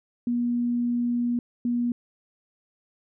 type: tone bursts at uneven times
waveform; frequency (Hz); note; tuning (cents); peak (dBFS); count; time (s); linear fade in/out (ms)
sine; 240.4; B3; -46; -22; 2; 0.27-1.39 / 1.65-1.92; 2
effects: none